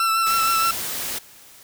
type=tone with vibrato; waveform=40% pulse; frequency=1335 Hz; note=E6; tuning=22 cents sharp; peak=-17 dBFS; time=0-0.71 s; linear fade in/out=2 ms; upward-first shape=triangle; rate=6.4 Hz; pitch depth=29 cents each way
type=noise; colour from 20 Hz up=white; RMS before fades=-28 dBFS; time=0.26-1.19 s; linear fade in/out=10 ms
effects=white hiss -47 dBFS RMS until 1.63 s